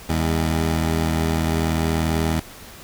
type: tone pair together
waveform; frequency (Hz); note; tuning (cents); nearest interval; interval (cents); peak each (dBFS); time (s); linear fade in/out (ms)
15% pulse; 80.44 / 202.7; E2 / G#3; -42 / -42; octave + major third; 1600; -13 / -22; 0.09-2.4; 5
effects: pink hiss -41 dBFS RMS until 2.83 s